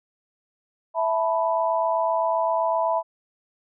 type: chord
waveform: sine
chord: E suspended fourth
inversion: none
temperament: equal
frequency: 659.3 / 880 / 987.8 Hz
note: E5 / A5 / B5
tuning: 0 / 0 / 0 cents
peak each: -23 / -27 / -24 dBFS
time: 0.94-3.03 s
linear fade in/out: 50 ms
effects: none